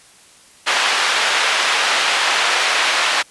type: band-pass noise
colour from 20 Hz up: white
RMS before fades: -17 dBFS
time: 0.66-3.23 s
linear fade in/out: 20 ms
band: 740 to 3000 Hz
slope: 12 dB/octave
effects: white hiss -47 dBFS RMS until 3.3 s + resampled to 24000 Hz